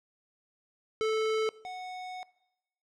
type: tone pair in turn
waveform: square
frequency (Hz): 438 / 736.6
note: A4 / F#5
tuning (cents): -8 / -8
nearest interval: major sixth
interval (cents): 900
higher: second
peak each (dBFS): -27 / -38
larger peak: first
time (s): 1.01-1.49 / 1.65-2.23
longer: second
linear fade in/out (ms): 0
effects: noise-tail reverb RT60 0.9 s tail -21 dB re dry + low-pass 5000 Hz 12 dB/octave